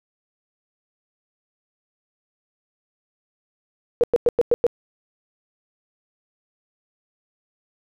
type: tone bursts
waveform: sine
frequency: 478.3 Hz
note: A#4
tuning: 44 cents sharp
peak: -12 dBFS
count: 6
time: 4.01-4.666 s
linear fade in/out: 0 ms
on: 26 ms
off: 100 ms
effects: none